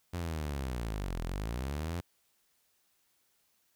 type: linear two-way sweep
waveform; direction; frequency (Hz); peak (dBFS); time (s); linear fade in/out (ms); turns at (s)
sawtooth; down then up; 89.3 to 39.83 to 89.3; -30; 0.13-2.01; 10; 1.22
effects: white hiss -73 dBFS RMS until 3.75 s